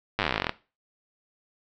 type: slowing click train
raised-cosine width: 0.3 ms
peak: -8 dBFS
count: 20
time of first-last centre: 0.19-0.494 s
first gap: 9 ms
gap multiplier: 1.06
effects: noise-tail reverb RT60 0.3 s tail -17 dB re dry + low-pass 5000 Hz 12 dB/octave